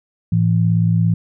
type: tone pair together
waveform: sine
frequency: 110 / 167.69 Hz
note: A2 / E3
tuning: 0 / +30 cents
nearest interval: perfect fifth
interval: 730 cents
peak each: -15 dBFS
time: 0.32-1.14 s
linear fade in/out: 5 ms
effects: none